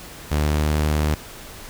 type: tone with pitch glide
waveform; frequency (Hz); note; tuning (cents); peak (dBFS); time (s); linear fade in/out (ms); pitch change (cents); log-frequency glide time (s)
sawtooth; 74.8 to 75.84; D2 to D#2; +32 to -44; -14; 0.31-1.15; 10; +24; 0.49-0.65
effects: pink hiss -39 dBFS RMS until 1.69 s